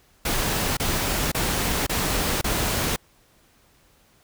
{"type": "noise bursts", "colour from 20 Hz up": "pink", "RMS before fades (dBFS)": -24, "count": 5, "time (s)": [0.25, 2.962], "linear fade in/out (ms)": 5, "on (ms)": 520, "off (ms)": 28, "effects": ["pink hiss -59 dBFS RMS until 4.23 s"]}